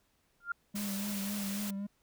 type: tone with exponential growth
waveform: sine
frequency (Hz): 1396.9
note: F6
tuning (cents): 0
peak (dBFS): -28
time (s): 0.4-0.52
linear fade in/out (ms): 5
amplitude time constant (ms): 24
type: tone with vibrato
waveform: triangle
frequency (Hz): 201.5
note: G3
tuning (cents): +48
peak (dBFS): -33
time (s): 0.74-1.87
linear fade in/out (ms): 10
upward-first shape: triangle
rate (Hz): 3.7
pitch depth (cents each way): 52
type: noise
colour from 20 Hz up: white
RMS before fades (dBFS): -41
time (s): 0.75-1.71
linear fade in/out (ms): 10
effects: pink hiss -73 dBFS RMS until 2.02 s